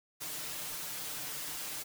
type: noise with comb filter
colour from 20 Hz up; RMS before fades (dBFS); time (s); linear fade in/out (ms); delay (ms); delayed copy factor
white; -40; 0.2-1.84; 20; 6.6; +1
effects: none

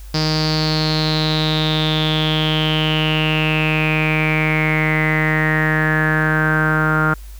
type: tone with low-pass filter sweep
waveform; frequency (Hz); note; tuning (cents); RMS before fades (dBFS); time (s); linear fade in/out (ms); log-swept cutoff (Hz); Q
sawtooth; 155.56; D#3; 0; -17; 0.14-7.14; 5; 4900 to 1400; 9.9
effects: added 50 Hz sine -32 dBFS peak until 7.39 s + white hiss -47 dBFS RMS until 7.39 s

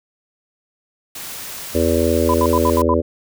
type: noise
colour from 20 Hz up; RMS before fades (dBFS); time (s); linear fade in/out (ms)
white; -31; 1.15-2.82; 5
type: harmonic tone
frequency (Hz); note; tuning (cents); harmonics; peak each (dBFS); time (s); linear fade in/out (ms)
82.41; E2; 0; 1 / 3 / 4 / 5 / 6 / 7; -21 / -21 / -21 / -21 / -21 / -21; 1.74-3.02; 20
type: tone bursts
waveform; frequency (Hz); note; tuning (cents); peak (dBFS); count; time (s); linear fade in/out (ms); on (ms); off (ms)
sine; 1002; B5; +25; -16; 6; 2.29-2.94; 2; 50; 70
effects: none

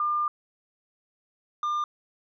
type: tone pair in turn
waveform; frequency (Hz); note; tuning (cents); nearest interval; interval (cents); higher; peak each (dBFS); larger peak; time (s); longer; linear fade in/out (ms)
sine / triangle; 1200 / 1200; D6 / D6; +37 / +37; unison; 0; neither; -23; neither; 0-0.28 / 1.63-1.84; first; 2
effects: resampled to 16000 Hz

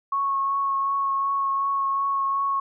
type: tone with vibrato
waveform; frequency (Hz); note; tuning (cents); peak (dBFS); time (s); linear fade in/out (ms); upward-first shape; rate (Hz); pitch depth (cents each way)
sine; 1100; C#6; -14; -21; 0.12-2.6; 5; triangle; 2.7; 15
effects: none

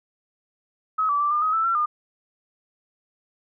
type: tone with pitch steps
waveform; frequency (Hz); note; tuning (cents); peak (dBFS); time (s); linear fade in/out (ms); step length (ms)
sine; 1278 / 1155 / 1170 / 1204 / 1264 / 1320 / 1355 / 1213; D#6 / D6 / D6 / D6 / D#6 / E6 / E6 / D#6; +46 / -29 / -7 / +43 / +27 / +2 / +47 / -44; -19; 0.98-1.86; 10; 110
effects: none

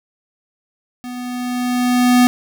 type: tone with level ramp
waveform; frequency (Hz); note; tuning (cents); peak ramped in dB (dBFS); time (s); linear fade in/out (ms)
square; 247.4; B3; +3; -28 to -8; 1.04-2.27; 0
effects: 8-bit

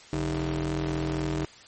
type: ring-modulated tone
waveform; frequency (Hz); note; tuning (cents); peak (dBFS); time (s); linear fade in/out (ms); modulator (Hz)
30% pulse; 83.8; E2; +29; -21; 0.13-1.45; 0; 230
effects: white hiss -50 dBFS RMS until 1.67 s + MP3 32 kbps

